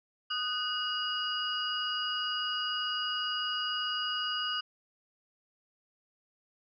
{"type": "tone cluster", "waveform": "sine", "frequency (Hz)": [1241, 1497, 2884, 4865], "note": ["D#6", "F#6", "F#7", "D#8"], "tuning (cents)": [-5, 20, -45, -40], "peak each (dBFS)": [-37, -38, -33, -38], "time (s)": [0.3, 4.61], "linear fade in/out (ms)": 10, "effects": []}